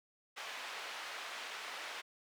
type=band-pass noise; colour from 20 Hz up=white; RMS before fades=-45 dBFS; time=0.36-2.02 s; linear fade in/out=20 ms; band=660 to 2800 Hz; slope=12 dB/octave; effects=none